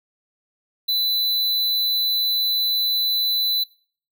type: tone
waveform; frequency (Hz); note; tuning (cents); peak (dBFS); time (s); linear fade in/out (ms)
square; 3997; B7; +20; -19; 0.88-3.64; 10
effects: noise-tail reverb RT60 0.5 s tail -24 dB re dry